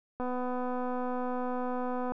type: click train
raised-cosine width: 1 ms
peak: -22 dBFS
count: 481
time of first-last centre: 0.2-2.12 s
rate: 250 Hz
effects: none